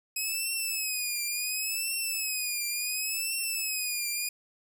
10% pulse tone with vibrato, 2540 Hz, D#7, 35 cents sharp, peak -21 dBFS, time 0.16-4.29 s, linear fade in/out 5 ms, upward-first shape triangle, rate 0.7 Hz, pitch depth 120 cents each way, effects none

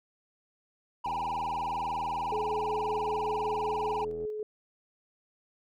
triangle tone with vibrato, 880 Hz, A5, in tune, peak -28 dBFS, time 1.04-4.05 s, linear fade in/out 10 ms, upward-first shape sine, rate 20 Hz, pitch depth 210 cents each way
click train, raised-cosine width 2 ms, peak -33 dBFS, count 262, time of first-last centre 1.06-4.251 s, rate 81.8 Hz
sine tone with tremolo, 426.9 Hz, G#4, 48 cents sharp, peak -31 dBFS, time 2.32-4.43 s, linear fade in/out 2 ms, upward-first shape square, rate 5.3 Hz, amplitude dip 25%
effects none

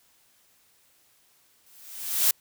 blue noise with exponential growth, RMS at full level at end -18 dBFS, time 1.66-2.31 s, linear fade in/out 5 ms, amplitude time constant 140 ms, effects white hiss -63 dBFS RMS until 2.4 s

